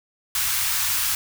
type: band-stop noise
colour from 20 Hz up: white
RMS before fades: -23 dBFS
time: 0.35-1.15 s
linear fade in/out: 2 ms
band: 120 to 960 Hz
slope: 24 dB/octave
effects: none